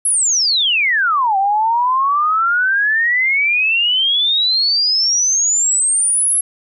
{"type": "exponential two-way sweep", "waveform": "sine", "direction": "down then up", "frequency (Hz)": [11175, 766, 11175], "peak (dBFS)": -12, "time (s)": [0.05, 6.41], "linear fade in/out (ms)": 5, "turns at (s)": 1.37, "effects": []}